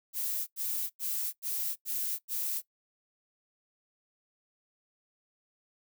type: noise bursts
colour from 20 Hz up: violet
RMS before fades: -33 dBFS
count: 6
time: 0.13-2.62 s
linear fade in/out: 50 ms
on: 340 ms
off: 90 ms
effects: noise-tail reverb RT60 0.1 s tail -19 dB re dry